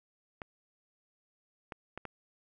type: clicks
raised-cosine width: 0.5 ms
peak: -25 dBFS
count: 4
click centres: 0.418 / 1.722 / 1.976 / 2.053 s
effects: none